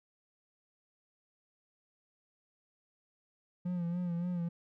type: tone with vibrato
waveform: triangle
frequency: 174.61 Hz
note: F3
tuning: in tune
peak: -30 dBFS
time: 3.65-4.49 s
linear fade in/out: 10 ms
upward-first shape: sine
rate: 3.5 Hz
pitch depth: 52 cents each way
effects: none